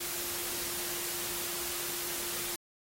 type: tone in noise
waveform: sine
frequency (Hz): 349.2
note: F4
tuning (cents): 0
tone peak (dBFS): -47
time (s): 0-2.56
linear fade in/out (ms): 10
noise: white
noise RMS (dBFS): -36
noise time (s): 0-2.56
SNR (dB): -14
effects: AAC 48 kbps